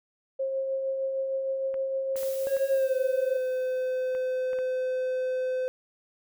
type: tone with tremolo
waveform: sine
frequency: 535 Hz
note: C5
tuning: 38 cents sharp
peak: -25 dBFS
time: 0.39-3.37 s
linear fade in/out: 10 ms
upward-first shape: triangle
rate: 6.5 Hz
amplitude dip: 35%
type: clicks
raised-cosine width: 0.5 ms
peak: -30 dBFS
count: 7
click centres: 1.742 / 2.158 / 2.232 / 2.567 / 4.15 / 4.532 / 4.588 s
type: noise with exponential decay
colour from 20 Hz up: blue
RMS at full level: -39 dBFS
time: 2.16-4.83 s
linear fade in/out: 5 ms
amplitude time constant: 580 ms
type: tone with pitch glide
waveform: triangle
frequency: 546 to 512.4 Hz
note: C#5 to C5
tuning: -26 to -36 cents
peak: -24 dBFS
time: 2.47-5.68 s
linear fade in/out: 0 ms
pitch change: -110 cents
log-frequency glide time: 2.7-2.96 s
effects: none